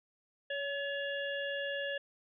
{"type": "harmonic tone with a mistuned harmonic", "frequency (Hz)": 561, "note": "C#5", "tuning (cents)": 21, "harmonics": [1, 3, 5, 6], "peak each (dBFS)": [-37, -38, -43, -47], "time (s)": [0.5, 1.98], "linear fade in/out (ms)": 5, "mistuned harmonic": 3, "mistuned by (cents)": 25, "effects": []}